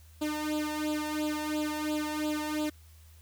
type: tone with flanger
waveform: sawtooth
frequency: 303.3 Hz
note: D#4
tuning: 44 cents flat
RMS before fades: -32 dBFS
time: 0.21-2.7 s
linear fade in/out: 10 ms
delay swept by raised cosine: 0.25 to 1.14 ms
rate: 2.9 Hz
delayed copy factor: +0.9
effects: added 79 Hz sine -52 dBFS peak until 3.21 s + white hiss -62 dBFS RMS until 3.21 s